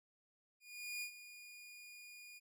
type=tone with ADSR envelope; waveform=sawtooth; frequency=2438 Hz; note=D#7; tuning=36 cents flat; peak=-37 dBFS; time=0.6-2.4 s; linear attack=420 ms; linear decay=87 ms; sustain=-13 dB; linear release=27 ms; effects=none